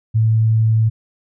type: tone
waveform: sine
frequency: 111.1 Hz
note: A2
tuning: 17 cents sharp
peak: -11 dBFS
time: 0.14-0.9 s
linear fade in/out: 20 ms
effects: none